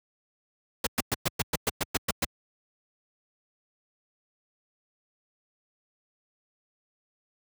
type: noise bursts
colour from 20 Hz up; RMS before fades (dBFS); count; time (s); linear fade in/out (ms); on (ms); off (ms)
pink; -25; 11; 0.84-2.248; 5; 28; 110
effects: high-pass 80 Hz 12 dB/octave